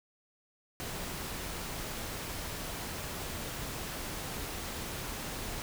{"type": "noise", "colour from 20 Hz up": "pink", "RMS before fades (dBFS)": -39, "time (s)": [0.8, 5.62], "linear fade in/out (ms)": 0, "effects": []}